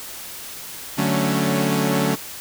sawtooth chord, D major seventh, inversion none, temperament equal with one note detuned, 146.83 / 185.64 / 220 / 277.2 Hz, D3 / F#3 / A3 / C#4, 0 / +6 / 0 / 0 cents, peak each -20 dBFS, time 0.97-2.16 s, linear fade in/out 20 ms, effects white hiss -35 dBFS RMS until 2.4 s

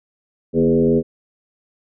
sine tone with frequency modulation, 324.4 Hz, E4, 28 cents flat, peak -12 dBFS, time 0.53-1.03 s, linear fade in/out 50 ms, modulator 85.1 Hz, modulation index 1.9, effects none

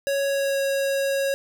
square tone with pitch glide, 555 to 549.6 Hz, C#5 to C#5, +2 to -15 cents, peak -22 dBFS, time 0.07-1.34 s, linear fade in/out 0 ms, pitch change -17 cents, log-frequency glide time 0.27-0.61 s, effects none

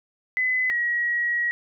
sine tone pair in turn, 2017 / 1907 Hz, B6 / A#6, +36 / +39 cents, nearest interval minor second, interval 97 cents, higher first, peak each -20 / -21 dBFS, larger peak first, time 0.37-0.7 / 0.7-1.51 s, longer second, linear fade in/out 0 ms, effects none

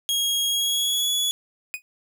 sawtooth tone with pitch glide, 3282 to 3396 Hz, G#7 to G#7, -21 to +38 cents, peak -18 dBFS, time 0.09-1.31 s, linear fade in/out 0 ms, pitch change +59 cents, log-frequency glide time 0.47-1.1 s
45% pulse tone with exponential decay, 2489 Hz, D#7, in tune, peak -23 dBFS, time 1.74-1.82 s, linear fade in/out 0 ms, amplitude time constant 17 ms
effects none

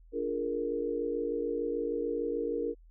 sine chord, Bb dominant seventh, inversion first, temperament just, 291.4 / 349.6 / 419.5 / 466.2 Hz, D4 / F4 / Ab4 / Bb4, -13 / +2 / +17 / 0 cents, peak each -37 / -38 / -37 / -32 dBFS, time 0.12-2.75 s, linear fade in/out 50 ms, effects added 41 Hz sine -53 dBFS peak until 2.9 s

